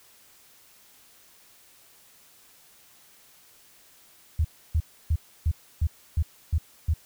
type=tone bursts; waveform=sine; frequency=79 Hz; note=D#2; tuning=27 cents sharp; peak=-19 dBFS; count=8; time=4.39-6.938 s; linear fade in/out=5 ms; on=56 ms; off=300 ms; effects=white hiss -56 dBFS RMS until 7.05 s